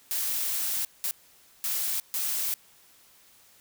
blue noise bursts at uneven times, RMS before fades -29 dBFS, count 4, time 0.11-0.85 / 1.04-1.11 / 1.64-2 / 2.14-2.54 s, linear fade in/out 0 ms, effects white hiss -58 dBFS RMS until 3.6 s

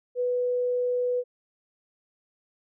sine tone, 493.9 Hz, B4, in tune, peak -23 dBFS, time 0.15-1.24 s, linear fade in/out 50 ms, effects none

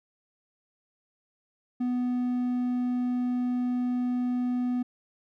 triangle tone, 247.6 Hz, B3, 5 cents sharp, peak -23 dBFS, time 1.8-4.83 s, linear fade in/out 10 ms, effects none

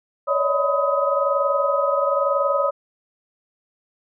sine tone cluster, 560 / 581 / 632 / 1001 / 1261 Hz, C#5 / D5 / D#5 / B5 / D#6, +18 / -19 / +27 / +23 / +23 cents, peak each -21 / -25 / -28 / -28 / -22 dBFS, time 0.27-2.71 s, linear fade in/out 20 ms, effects none

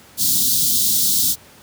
white band-stop noise, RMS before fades -17 dBFS, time 0.17-1.36 s, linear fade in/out 50 ms, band 290 to 3500 Hz, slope 48 dB/octave, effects pink hiss -46 dBFS RMS until 1.62 s + high-pass 80 Hz 12 dB/octave

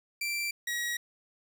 sawtooth tone pair in turn, 2349 / 1906.7 Hz, D7 / A#6, 0 / +39 cents, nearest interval major third, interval 361 cents, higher first, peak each -27 dBFS, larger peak neither, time 0.21-0.51 / 0.67-0.97 s, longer neither, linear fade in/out 5 ms, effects none

